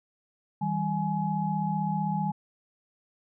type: tone cluster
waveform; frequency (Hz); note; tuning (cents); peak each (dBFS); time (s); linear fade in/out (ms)
sine; 160.6 / 196.2 / 843; E3 / G3 / G#5; -45 / +2 / +26; -30; 0.61-2.32; 10
effects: none